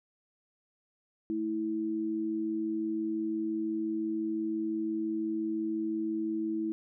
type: tone pair together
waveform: sine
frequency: 220 / 325.8 Hz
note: A3 / E4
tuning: 0 / -20 cents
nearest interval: perfect fifth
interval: 680 cents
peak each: -37 / -30 dBFS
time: 1.3-6.72 s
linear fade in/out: 0 ms
effects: none